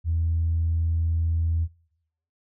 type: tone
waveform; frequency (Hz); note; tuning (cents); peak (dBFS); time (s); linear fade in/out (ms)
sine; 82.41; E2; 0; -20; 0.04-1.68; 50
effects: noise-tail reverb RT60 0.8 s tail -24 dB re dry + tanh soft clip ceiling -16 dBFS